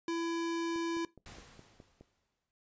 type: tone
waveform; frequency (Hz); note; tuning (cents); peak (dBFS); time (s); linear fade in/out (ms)
square; 334.4; E4; +25; -33; 0.08-1.05; 2
type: click train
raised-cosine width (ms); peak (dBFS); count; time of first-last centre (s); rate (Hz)
2; -39; 7; 0.76-2.01; 4.8
type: noise with exponential decay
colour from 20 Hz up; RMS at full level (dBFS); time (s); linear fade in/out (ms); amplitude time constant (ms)
pink; -49; 1.26-2.51; 0; 270
effects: noise-tail reverb RT60 0.2 s tail -19 dB re dry + resampled to 16000 Hz